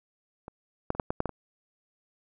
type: clicks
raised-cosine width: 1 ms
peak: -26 / -12 / -26 / -10 / -14 / -11 / -15 / -25 dBFS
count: 8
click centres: 0.481 / 0.904 / 0.95 / 0.998 / 1.105 / 1.204 / 1.257 / 1.293 s
effects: none